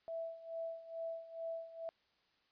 sine tone with tremolo, 659.3 Hz, E5, in tune, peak -38 dBFS, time 0.08-1.89 s, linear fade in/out 0 ms, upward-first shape sine, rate 2.3 Hz, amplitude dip 80%, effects white hiss -75 dBFS RMS until 2.51 s + resampled to 11025 Hz

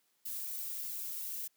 violet noise with flanger, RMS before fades -40 dBFS, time 0.25-1.48 s, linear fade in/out 10 ms, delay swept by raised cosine 1.2 to 2.4 ms, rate 3.2 Hz, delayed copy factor -0.55, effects white hiss -75 dBFS RMS until 1.56 s + high-pass 150 Hz 12 dB/octave

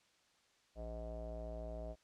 square tone with low-pass filter, 57 Hz, A#1, 38 cents flat, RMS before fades -45 dBFS, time 0.75-1.96 s, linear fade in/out 50 ms, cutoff 630 Hz, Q 8, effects white hiss -72 dBFS RMS until 2.03 s + low-pass 6000 Hz 12 dB/octave

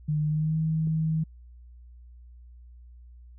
sine tone with pitch glide, 151.4 to 158.84 Hz, D#3 to D#3, -47 to +36 cents, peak -23 dBFS, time 0.08-1.24 s, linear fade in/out 10 ms, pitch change +83 cents, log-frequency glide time 0.26-0.57 s
click, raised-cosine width 3 ms, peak -31 dBFS, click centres 0.873 s
effects added 60 Hz sine -46 dBFS peak until 3.38 s

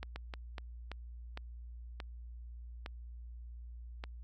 slowing click train, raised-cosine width 0.3 ms, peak -26 dBFS, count 9, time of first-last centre 0.03-4.039 s, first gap 130 ms, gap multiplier 1.37, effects added 59 Hz sine -45 dBFS peak until 4.23 s

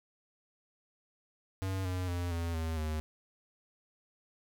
square tone with pitch steps, 95.3 / 91.47 / 87.8 / 84.27 / 80.88 / 77.63 Hz, G2 / F#2 / F2 / E2 / E2 / D#2, -48 / -19 / +10 / +39 / -32 / -3 cents, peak -33 dBFS, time 1.62-3 s, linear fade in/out 0 ms, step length 230 ms, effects none

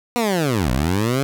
15% pulse linear two-way sweep, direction down then up, 246.9 to 58 to 142 Hz, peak -11 dBFS, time 0.16-1.23 s, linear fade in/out 0 ms, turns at 0.71 s, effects none

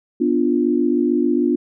sine chord, B diminished, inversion none, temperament equal, 246.9 / 293.7 / 349.2 Hz, B3 / D4 / F4, 0 / 0 / 0 cents, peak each -19 dBFS, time 0.2-1.56 s, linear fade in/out 10 ms, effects none

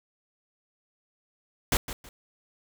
pink noise with echo, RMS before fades -23 dBFS, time 1.72-1.77 s, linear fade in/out 2 ms, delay 160 ms, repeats 2, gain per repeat -12 dB, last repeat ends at 2.09 s, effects none

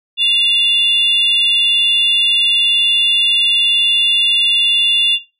sine tone pair together, 2794 / 3485 Hz, F7 / A7, 0 / -17 cents, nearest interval major third, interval 383 cents, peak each -12 dBFS, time 0.17-5.19 s, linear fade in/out 50 ms, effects noise-tail reverb RT60 0.3 s tail -17 dB re dry + tanh soft clip ceiling -5 dBFS

